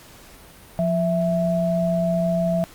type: tone pair together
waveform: sine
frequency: 174.96 / 659.3 Hz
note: F3 / E5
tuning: +3 / 0 cents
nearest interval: octave + major seventh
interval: 2297 cents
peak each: -21 dBFS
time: 0.79-2.64 s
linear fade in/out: 0 ms
effects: pink hiss -46 dBFS RMS until 2.74 s + Opus 48 kbps